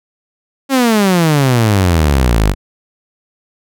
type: exponential sweep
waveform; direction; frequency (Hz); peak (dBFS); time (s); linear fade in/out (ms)
sawtooth; down; 277.2 to 46.9; -5; 0.69-2.55; 50
effects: none